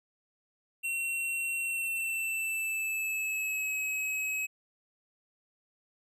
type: tone with pitch glide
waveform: square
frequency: 2725 to 2557 Hz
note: F7 to D#7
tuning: -43 to +47 cents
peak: -31 dBFS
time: 0.83-4.47 s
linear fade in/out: 20 ms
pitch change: -110 cents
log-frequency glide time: 1.61-3.75 s
effects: none